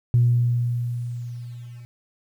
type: tone with level ramp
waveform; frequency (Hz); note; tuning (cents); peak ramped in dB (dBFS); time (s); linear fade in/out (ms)
sine; 120.4; B2; -44; -12 to -38; 0.14-1.85; 0
effects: tanh soft clip ceiling -9 dBFS + 9-bit